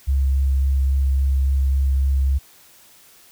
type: tone with vibrato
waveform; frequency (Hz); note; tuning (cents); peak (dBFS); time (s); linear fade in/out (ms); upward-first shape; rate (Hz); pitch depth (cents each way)
sine; 67.7; C#2; -40; -15; 0.07-2.39; 20; sine; 3.6; 11
effects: white hiss -50 dBFS RMS until 3.31 s